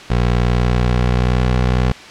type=tone with pitch glide; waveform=20% pulse; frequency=60.2 to 62.25 Hz; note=B1 to B1; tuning=-44 to +14 cents; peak=-8 dBFS; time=0.1-1.92 s; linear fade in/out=5 ms; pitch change=+58 cents; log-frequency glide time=0.43-1.57 s; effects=white hiss -35 dBFS RMS until 2.1 s + low-pass 4000 Hz 12 dB/octave